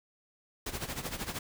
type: noise with tremolo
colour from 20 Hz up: pink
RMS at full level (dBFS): -35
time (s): 0.66-1.39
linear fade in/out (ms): 5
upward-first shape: sine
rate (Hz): 13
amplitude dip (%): 75
effects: none